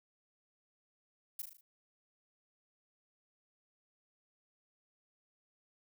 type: noise with echo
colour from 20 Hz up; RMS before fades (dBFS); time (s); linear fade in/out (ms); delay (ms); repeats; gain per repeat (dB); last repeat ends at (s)
violet; -40; 1.39-1.42; 5; 38; 5; -5; 1.61
effects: none